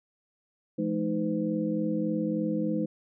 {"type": "tone cluster", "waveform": "sine", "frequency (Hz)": [171.1, 214.5, 313.2, 507], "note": ["F3", "A3", "D#4", "B4"], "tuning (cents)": [-35, -44, 11, 45], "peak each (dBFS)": [-33, -30, -30, -34], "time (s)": [0.78, 2.86], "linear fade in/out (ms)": 10, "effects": []}